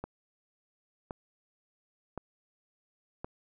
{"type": "click train", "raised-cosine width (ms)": 1, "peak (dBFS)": -23, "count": 4, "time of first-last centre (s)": [0.04, 3.245], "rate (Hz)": 0.936, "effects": []}